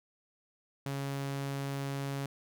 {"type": "tone", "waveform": "sawtooth", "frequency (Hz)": 138.59, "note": "C#3", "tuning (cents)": 0, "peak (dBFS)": -30, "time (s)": [0.86, 2.26], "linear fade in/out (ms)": 2, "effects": []}